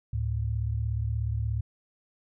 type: tone pair together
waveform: sine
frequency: 72.5 / 109.28 Hz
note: D2 / A2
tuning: -22 / -11 cents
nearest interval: perfect fifth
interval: 711 cents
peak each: -30 / -28 dBFS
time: 0.13-1.61 s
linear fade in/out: 5 ms
effects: none